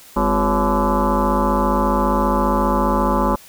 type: tone with frequency modulation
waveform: sine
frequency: 407.4 Hz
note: G#4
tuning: 33 cents flat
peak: -14 dBFS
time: 0.16-3.36 s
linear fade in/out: 10 ms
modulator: 152 Hz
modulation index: 5
effects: white hiss -44 dBFS RMS until 3.48 s